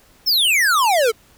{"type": "exponential sweep", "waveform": "square", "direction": "down", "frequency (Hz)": [5500, 424.9], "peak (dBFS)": -14, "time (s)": [0.26, 1.12], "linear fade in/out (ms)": 20, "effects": ["pink hiss -52 dBFS RMS until 1.37 s"]}